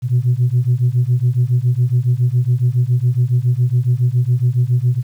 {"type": "beating tone pair", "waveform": "sine", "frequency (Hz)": [120, 127.2], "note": ["B2", "C3"], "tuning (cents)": [-49, -48], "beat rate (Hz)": 7.2, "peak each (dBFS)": -14, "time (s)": [0.02, 5.03], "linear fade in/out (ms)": 50, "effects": ["tanh soft clip ceiling -7 dBFS", "8-bit"]}